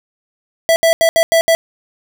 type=tone bursts at uneven times; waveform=square; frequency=659.3 Hz; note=E5; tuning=in tune; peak=-9 dBFS; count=6; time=0.69-0.76 / 0.83-0.93 / 1.01-1.09 / 1.16-1.23 / 1.32-1.41 / 1.48-1.55 s; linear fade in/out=0 ms; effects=none